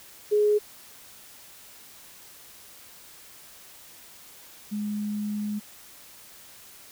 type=tone pair in turn; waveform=sine; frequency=418.5 / 208.7 Hz; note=G#4 / G#3; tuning=+13 / +9 cents; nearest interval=octave; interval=1204 cents; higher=first; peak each=-18 / -27 dBFS; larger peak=first; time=0.31-0.59 / 4.71-5.6 s; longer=second; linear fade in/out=20 ms; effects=white hiss -49 dBFS RMS until 6.91 s